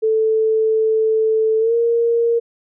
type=tone with pitch glide; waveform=sine; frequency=440 to 466.2 Hz; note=A4 to A#4; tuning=0 to 0 cents; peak=-13 dBFS; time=0.02-2.4 s; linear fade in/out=20 ms; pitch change=+100 cents; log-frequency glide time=1.59-1.74 s; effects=none